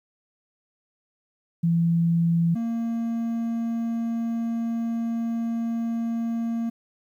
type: tone pair in turn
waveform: sine / triangle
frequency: 168.1 / 230.5 Hz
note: E3 / A#3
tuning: +34 / -19 cents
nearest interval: perfect fourth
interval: 547 cents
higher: second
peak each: -18 / -22 dBFS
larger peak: first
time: 1.63-2.55 / 2.55-6.7 s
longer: second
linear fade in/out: 10 ms
effects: 10-bit